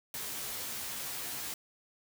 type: noise with comb filter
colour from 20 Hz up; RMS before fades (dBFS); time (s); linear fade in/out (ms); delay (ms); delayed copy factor
white; -39; 0.14-1.54; 2; 14; +0.75
effects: none